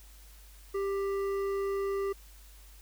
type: tone with hard clipping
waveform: triangle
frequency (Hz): 394.5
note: G4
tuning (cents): +11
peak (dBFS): -31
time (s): 0.74-2.13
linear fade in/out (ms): 10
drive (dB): 13
effects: added 50 Hz sine -51 dBFS peak until 2.81 s + white hiss -58 dBFS RMS until 2.81 s